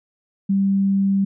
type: tone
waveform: sine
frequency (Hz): 196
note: G3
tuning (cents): 0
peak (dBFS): -15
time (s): 0.49-1.25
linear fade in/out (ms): 10
effects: none